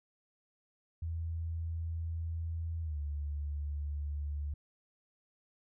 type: tone with pitch glide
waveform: sine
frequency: 82.41 to 73 Hz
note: E2 to D2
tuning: 0 to -10 cents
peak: -34 dBFS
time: 1.02-4.54 s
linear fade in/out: 5 ms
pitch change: -210 cents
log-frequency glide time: 2.82-2.98 s
effects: none